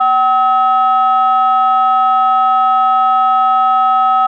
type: tone pair together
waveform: sine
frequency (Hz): 762.3 / 1282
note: G5 / E6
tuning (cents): -49 / -49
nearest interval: major sixth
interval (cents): 900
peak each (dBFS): -10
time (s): 0-4.27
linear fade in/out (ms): 10
effects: tanh soft clip ceiling -3 dBFS